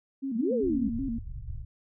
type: tone with vibrato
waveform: sine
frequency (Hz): 250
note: B3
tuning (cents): +21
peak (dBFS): -29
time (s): 0.22-1.19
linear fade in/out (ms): 20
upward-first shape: square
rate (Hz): 5.2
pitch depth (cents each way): 140
type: exponential two-way sweep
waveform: sine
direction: up then down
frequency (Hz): 196 to 530 to 196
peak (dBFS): -25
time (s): 0.35-0.89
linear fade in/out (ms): 20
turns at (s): 0.53
type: low-pass noise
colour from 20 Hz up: pink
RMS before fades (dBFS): -38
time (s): 0.63-1.65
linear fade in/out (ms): 5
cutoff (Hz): 130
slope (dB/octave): 48
effects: none